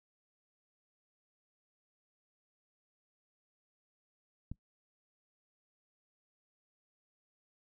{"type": "click", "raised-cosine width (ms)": 5, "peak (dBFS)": -28, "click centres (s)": 4.516, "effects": ["noise-tail reverb RT60 0.1 s tail -21 dB re dry"]}